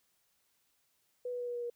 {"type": "tone with pitch steps", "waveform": "sine", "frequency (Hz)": [493.9, 490.5, 487.1, 483.7, 480.4, 477.1], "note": ["B4", "B4", "B4", "B4", "B4", "A#4"], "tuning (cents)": [0, -12, -24, -36, -48, 40], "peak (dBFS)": -35, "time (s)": [1.25, 1.7], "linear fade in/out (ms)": 5, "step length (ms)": 75, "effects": ["white hiss -75 dBFS RMS until 1.75 s"]}